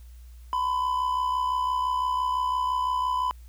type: tone with amplitude modulation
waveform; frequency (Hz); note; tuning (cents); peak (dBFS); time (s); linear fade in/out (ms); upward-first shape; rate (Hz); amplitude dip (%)
triangle; 1005; B5; +30; -19; 0.53-3.31; 0; sine; 65.9; 55
effects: added 60 Hz sine -43 dBFS peak until 3.48 s + white hiss -62 dBFS RMS until 3.48 s